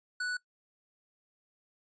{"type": "tone", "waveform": "square", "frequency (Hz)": 1480, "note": "F#6", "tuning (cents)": 0, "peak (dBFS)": -32, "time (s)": [0.2, 0.37], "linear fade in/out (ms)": 5, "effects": ["noise-tail reverb RT60 0.1 s tail -20 dB re dry", "resampled to 16000 Hz"]}